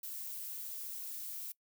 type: noise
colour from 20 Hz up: violet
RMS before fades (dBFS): -43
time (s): 0.03-1.52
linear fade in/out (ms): 5
effects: noise-tail reverb RT60 0.1 s tail -22 dB re dry